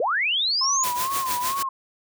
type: linear sweep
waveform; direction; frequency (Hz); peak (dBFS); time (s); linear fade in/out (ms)
sine; up; 415.3 to 6900; -20; 0-0.84; 2
type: tone with vibrato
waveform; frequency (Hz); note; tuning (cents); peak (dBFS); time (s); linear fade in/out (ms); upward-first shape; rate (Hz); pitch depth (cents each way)
sine; 1038; C6; -14; -24; 0.61-1.69; 5; sine; 2.3; 110
type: noise with tremolo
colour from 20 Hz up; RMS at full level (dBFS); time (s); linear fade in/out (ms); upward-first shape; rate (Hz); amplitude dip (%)
white; -26; 0.83-1.63; 10; triangle; 6.6; 85
effects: none